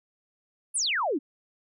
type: exponential sweep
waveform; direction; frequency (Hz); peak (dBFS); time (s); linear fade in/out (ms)
sine; down; 11000 to 250; -24; 0.74-1.19; 20
effects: none